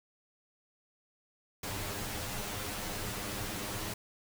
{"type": "noise with comb filter", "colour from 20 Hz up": "pink", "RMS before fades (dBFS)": -38, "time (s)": [1.63, 3.94], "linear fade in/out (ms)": 5, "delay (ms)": 9.8, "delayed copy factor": 0.95, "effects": []}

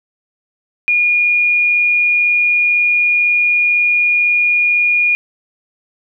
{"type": "tone", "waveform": "sine", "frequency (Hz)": 2434, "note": "D#7", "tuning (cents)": -39, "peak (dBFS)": -10, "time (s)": [0.88, 5.15], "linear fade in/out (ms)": 0, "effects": []}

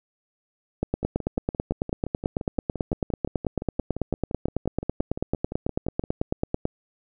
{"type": "two click trains", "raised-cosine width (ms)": 2, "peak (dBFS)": [-10, -18], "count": [54, 30], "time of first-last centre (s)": [[0.83, 6.654], [1.03, 6.039]], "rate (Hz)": [9.1, 5.79], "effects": []}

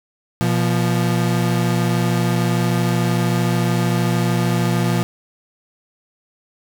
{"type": "tone pair together", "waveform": "35% pulse", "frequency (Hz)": [121.38, 174.61], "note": ["B2", "F3"], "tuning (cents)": [-30, 0], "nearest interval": "tritone", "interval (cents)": 630, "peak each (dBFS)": -17, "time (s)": [0.41, 5.03], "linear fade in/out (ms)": 0, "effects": []}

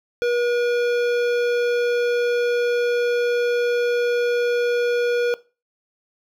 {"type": "tone with hard clipping", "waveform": "sine", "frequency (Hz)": 481.4, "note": "B4", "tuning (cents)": -44, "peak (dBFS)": -20, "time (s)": [0.22, 5.34], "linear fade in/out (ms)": 0, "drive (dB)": 15, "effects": ["noise-tail reverb RT60 0.3 s tail -19 dB re dry"]}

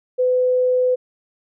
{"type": "tone", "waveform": "sine", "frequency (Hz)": 504, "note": "B4", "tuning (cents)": 35, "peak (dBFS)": -14, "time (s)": [0.18, 0.96], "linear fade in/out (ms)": 20, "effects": []}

